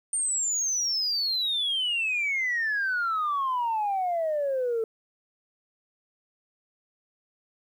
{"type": "exponential sweep", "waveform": "sine", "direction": "down", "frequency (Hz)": [8940, 440], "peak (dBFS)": -23, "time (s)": [0.13, 4.84], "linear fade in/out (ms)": 2, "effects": ["tanh soft clip ceiling -21 dBFS", "10-bit"]}